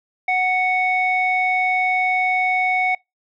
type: tone with low-pass filter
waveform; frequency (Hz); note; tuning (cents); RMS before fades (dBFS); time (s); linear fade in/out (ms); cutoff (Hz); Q
square; 740; F#5; 0; -19; 0.28-2.95; 5; 2000; 8.2
effects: noise-tail reverb RT60 0.2 s tail -26 dB re dry